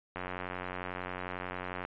click train, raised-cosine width 0.5 ms, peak -22 dBFS, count 155, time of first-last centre 0.16-1.85 s, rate 91.1 Hz, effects resampled to 8000 Hz

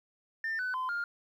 sine tone with pitch steps, 1798 / 1501 / 1026 / 1408 Hz, A6 / F#6 / C6 / F6, +37 / +24 / -34 / +14 cents, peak -29 dBFS, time 0.44-1.04 s, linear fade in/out 2 ms, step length 150 ms, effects tanh soft clip ceiling -29 dBFS + 11-bit

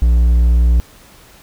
triangle tone with hard clipping, 59.7 Hz, A#1, 42 cents sharp, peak -9 dBFS, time 0.02-0.8 s, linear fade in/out 0 ms, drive 6 dB, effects pink hiss -44 dBFS RMS until 1.42 s

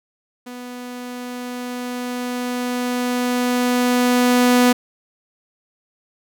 sawtooth tone with level ramp, 246.9 Hz, B3, in tune, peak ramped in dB -28 to -7 dBFS, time 0.46-4.73 s, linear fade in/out 10 ms, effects none

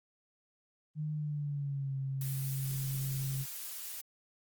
sine tone with pitch glide, 152.4 to 134.99 Hz, D#3 to C#3, -36 to -46 cents, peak -33 dBFS, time 0.95-3.46 s, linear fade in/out 50 ms, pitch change -210 cents, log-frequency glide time 1.13-1.96 s
blue noise, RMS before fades -42 dBFS, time 2.21-4.01 s, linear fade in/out 2 ms
effects Opus 24 kbps

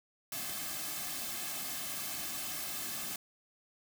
white noise with comb filter, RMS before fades -39 dBFS, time 0.32-3.16 s, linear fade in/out 2 ms, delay 2.1 ms, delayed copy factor -0.75, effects none

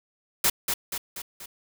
white noise with echo, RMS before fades -21 dBFS, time 0.44-0.5 s, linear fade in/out 5 ms, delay 240 ms, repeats 4, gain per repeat -5 dB, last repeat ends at 1.46 s, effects none

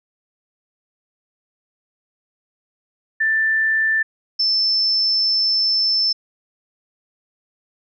sine tone pair in turn, 1771 / 5295 Hz, A6 / E8, +11 / +7 cents, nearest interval octave + perfect fifth, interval 1896 cents, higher second, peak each -15 dBFS, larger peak neither, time 3.2-4.03 / 4.39-6.13 s, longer second, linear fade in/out 10 ms, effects none

